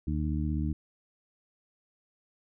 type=harmonic tone; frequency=76 Hz; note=D#2; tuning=40 cents flat; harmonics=1 / 2 / 3 / 4; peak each=-30 / -33 / -35 / -36 dBFS; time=0.07-0.73 s; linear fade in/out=5 ms; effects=none